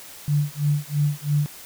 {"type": "tone with tremolo", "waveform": "sine", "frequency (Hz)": 146.83, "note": "D3", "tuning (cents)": 0, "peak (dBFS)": -16, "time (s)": [0.28, 1.46], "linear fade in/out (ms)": 0, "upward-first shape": "sine", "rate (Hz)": 3, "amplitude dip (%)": 100, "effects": ["white hiss -42 dBFS RMS until 1.65 s"]}